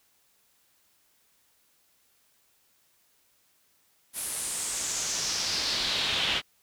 brown noise with band-pass filter sweep, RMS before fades -30 dBFS, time 4.13-6.42 s, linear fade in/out 50 ms, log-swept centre 11000 to 3000 Hz, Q 3.3, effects white hiss -67 dBFS RMS until 6.62 s

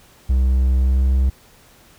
triangle tone with pitch glide, 64.4 to 65.49 Hz, C2 to C2, -27 to +2 cents, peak -11 dBFS, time 0.29-1.3 s, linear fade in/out 10 ms, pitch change +29 cents, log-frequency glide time 0.75-1.06 s, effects pink hiss -50 dBFS RMS until 1.98 s

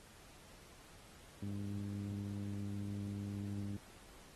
sawtooth tone with low-pass filter, 100.9 Hz, G#2, 49 cents flat, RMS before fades -42 dBFS, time 1.42-3.77 s, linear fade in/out 5 ms, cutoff 250 Hz, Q 2.3, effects pink hiss -60 dBFS RMS until 4.35 s + AAC 32 kbps

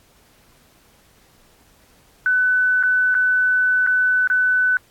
sine tone with dropouts, 1500 Hz, F#6, 23 cents sharp, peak -14 dBFS, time 2.26-4.77 s, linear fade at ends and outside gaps 1 ms, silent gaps 2.828-2.835 / 3.144-3.15 / 3.865-3.872 / 4.274-4.3 s, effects pink hiss -55 dBFS RMS until 4.9 s + AAC 64 kbps

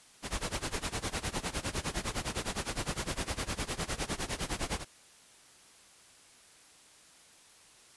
pink noise with tremolo, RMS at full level -32 dBFS, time 0.22-4.85 s, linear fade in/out 50 ms, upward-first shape sine, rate 9.8 Hz, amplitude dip 90%, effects white hiss -58 dBFS RMS until 7.96 s + resampled to 24000 Hz

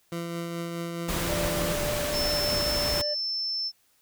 20% pulse tone with tremolo, 169.5 Hz, E3, 49 cents sharp, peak -25 dBFS, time 0.12-1.73 s, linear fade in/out 2 ms, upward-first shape triangle, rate 4.7 Hz, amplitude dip 30%
pink noise, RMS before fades -30 dBFS, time 1.08-3.02 s, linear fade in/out 10 ms
triangle tone with vibrato, 590 Hz, D5, 8 cents sharp, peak -28 dBFS, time 1.28-3.15 s, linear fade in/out 20 ms, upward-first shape sine, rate 5.1 Hz, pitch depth 12 cents each way
sine tone, 5310 Hz, E8, 12 cents sharp, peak -27 dBFS, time 2.12-3.72 s, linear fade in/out 50 ms
effects white hiss -66 dBFS RMS until 4.01 s

